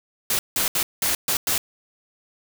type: noise bursts at uneven times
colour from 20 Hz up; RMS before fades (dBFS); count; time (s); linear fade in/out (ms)
white; -22; 6; 0.3-0.39 / 0.56-0.68 / 0.75-0.83 / 1.02-1.15 / 1.28-1.37 / 1.47-1.58; 2
effects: none